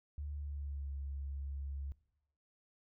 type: tone with pitch glide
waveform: sine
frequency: 73 to 69.5 Hz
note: D2 to C#2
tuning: -10 to +5 cents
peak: -39 dBFS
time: 0.18-1.92 s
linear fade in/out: 0 ms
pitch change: -85 cents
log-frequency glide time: 0.33-0.91 s
effects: noise-tail reverb RT60 0.9 s tail -20 dB re dry